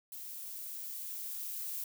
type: noise with level ramp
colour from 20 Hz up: violet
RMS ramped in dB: -45 to -39 dBFS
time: 0.12-1.84 s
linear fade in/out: 2 ms
effects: none